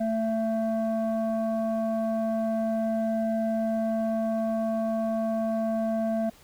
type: tone pair together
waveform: sine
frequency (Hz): 222.9 / 669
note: A3 / E5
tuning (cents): +23 / +25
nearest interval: octave + perfect fifth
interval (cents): 1902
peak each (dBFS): -25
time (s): 0-6.3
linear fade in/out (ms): 10
effects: tanh soft clip ceiling -21 dBFS + pink hiss -55 dBFS RMS until 6.43 s